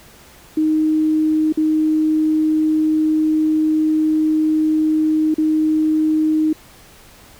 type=tone with dropouts; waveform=sine; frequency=311.3 Hz; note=D#4; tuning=1 cent sharp; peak=-13 dBFS; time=0.57-6.53 s; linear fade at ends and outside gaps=5 ms; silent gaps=1.525-1.573 / 5.343-5.381 s; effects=pink hiss -45 dBFS RMS until 7.39 s